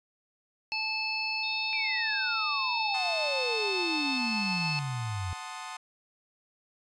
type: harmonic tone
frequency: 873 Hz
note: A5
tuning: 14 cents flat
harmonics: 1 / 3 / 5 / 6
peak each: -38 / -31 / -35 / -40 dBFS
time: 0.72-4.79 s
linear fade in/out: 0 ms
type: tone with pitch glide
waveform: sine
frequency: 3690 to 3665 Hz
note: A#7 to A#7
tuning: -18 to -30 cents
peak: -38 dBFS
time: 1.43-4.18 s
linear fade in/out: 5 ms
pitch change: -12 cents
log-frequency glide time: 2.71-3.74 s
type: exponential sweep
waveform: sine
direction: down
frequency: 2410 to 87.8 Hz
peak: -31 dBFS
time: 1.73-5.33 s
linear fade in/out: 0 ms
type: chord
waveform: sawtooth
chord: F# diminished seventh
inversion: none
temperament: equal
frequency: 740 / 880 / 1046.5 / 1244.5 Hz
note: F#5 / A5 / C6 / Eb6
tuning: 0 / 0 / 0 / 0 cents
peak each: -41 / -39 / -40 / -40 dBFS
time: 2.94-5.77 s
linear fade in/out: 5 ms
effects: resampled to 22050 Hz